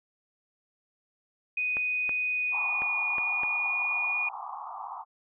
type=tone with pitch glide; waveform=sine; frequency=2489 to 2446 Hz; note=D#7 to D#7; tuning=0 to -30 cents; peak=-26 dBFS; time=1.57-4.29 s; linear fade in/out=5 ms; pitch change=-30 cents; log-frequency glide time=2.32-2.95 s
type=clicks; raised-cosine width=0.5 ms; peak=-22 dBFS; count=5; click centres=1.769 / 2.093 / 2.82 / 3.183 / 3.434 s
type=band-pass noise; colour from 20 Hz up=pink; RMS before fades=-39 dBFS; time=2.51-5.05 s; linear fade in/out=50 ms; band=740 to 1200 Hz; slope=96 dB/octave
effects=none